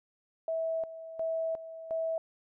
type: tone with tremolo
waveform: sine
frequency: 651 Hz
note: E5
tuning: 22 cents flat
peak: -29 dBFS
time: 0.48-2.18 s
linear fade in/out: 2 ms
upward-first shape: square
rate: 1.4 Hz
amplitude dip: 75%
effects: none